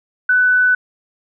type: tone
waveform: sine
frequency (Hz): 1496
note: F#6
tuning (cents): +19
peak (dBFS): -10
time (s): 0.29-0.75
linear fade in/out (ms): 5
effects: none